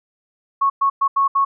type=tone bursts at uneven times; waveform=sine; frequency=1102 Hz; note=C#6; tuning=11 cents flat; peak=-13 dBFS; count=5; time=0.61-0.7 / 0.81-0.9 / 1.01-1.08 / 1.16-1.28 / 1.35-1.45 s; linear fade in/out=10 ms; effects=none